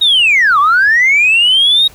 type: linear two-way sweep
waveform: sine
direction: down then up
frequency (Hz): 3800 to 1100 to 3800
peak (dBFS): -5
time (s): 0.01-1.88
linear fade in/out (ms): 10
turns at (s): 0.59
effects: tanh soft clip ceiling -3 dBFS + pink hiss -41 dBFS RMS until 1.94 s